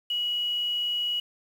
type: tone with quantisation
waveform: sine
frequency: 2916 Hz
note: F#7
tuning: 26 cents flat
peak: -25 dBFS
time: 0.1-1.2 s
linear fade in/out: 5 ms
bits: 8
effects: none